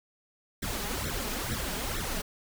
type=noise with flanger; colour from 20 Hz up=pink; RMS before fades=-33 dBFS; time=0.62-2.22 s; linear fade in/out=10 ms; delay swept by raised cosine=0.52 to 4.92 ms; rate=2.2 Hz; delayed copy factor=+0.9; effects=none